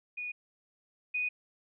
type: tone pair in turn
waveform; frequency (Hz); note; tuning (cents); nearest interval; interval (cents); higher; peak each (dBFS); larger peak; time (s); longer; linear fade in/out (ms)
sine; 2461 / 2482; D#7 / D#7; -20 / -5; unison; 15; second; -35 / -29; second; 0.17-0.32 / 1.14-1.29; neither; 10
effects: none